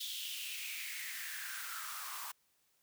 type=noise with high-pass filter sweep; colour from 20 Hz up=white; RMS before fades=-43 dBFS; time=0-2.32 s; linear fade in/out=10 ms; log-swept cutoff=3500 to 1000 Hz; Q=5.3; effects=white hiss -75 dBFS RMS until 2.82 s